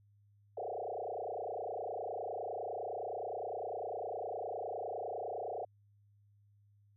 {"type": "tone with frequency modulation", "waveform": "sine", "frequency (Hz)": 594, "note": "D5", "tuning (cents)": 20, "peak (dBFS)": -37, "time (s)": [0.57, 5.65], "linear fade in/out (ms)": 5, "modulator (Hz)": 29.8, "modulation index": 6, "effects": ["added 102 Hz sine -64 dBFS peak until 6.96 s"]}